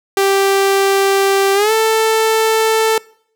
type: tone with pitch glide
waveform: sawtooth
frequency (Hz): 392 to 442.6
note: G4 to A4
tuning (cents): 0 to +10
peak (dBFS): -7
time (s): 0.17-2.98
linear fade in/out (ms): 2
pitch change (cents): +210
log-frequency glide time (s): 1.54-1.72
effects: noise-tail reverb RT60 0.6 s tail -23 dB re dry